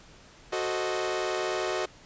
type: chord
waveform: sawtooth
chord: F# diminished seventh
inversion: none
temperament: equal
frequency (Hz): 370 / 440 / 523.3 / 622.3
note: F#4 / A4 / C5 / Eb5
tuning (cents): 0 / 0 / 0 / 0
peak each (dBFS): -27 / -31 / -33 / -29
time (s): 0.52-1.86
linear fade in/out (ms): 10
effects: pink hiss -53 dBFS RMS until 2.05 s + resampled to 16000 Hz